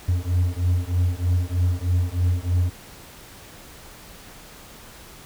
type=beating tone pair; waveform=triangle; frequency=87.5 / 90.7 Hz; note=F2 / F#2; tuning=+4 / -34 cents; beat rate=3.2 Hz; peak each=-20 dBFS; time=0.08-2.7 s; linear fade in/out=10 ms; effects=pink hiss -44 dBFS RMS until 5.25 s